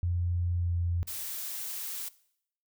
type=tone with pitch glide; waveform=sine; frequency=87.5 to 86.45 Hz; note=F2 to F2; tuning=+4 to -17 cents; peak=-26 dBFS; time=0.03-1.03 s; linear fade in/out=0 ms; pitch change=-21 cents; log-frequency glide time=0.58-0.72 s
type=noise; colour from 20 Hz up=blue; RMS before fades=-37 dBFS; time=1.07-2.09 s; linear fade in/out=10 ms
effects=noise-tail reverb RT60 0.7 s tail -20 dB re dry